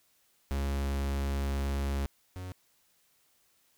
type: tone pair in turn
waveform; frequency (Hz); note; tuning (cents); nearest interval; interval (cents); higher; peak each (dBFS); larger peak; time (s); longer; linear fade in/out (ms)
45% pulse; 69.3 / 91.77; C#2 / F#2; 0 / -14; perfect fourth; 486; second; -29 / -38; first; 0.51-2.06 / 2.36-2.52; first; 0
effects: white hiss -69 dBFS RMS until 3.77 s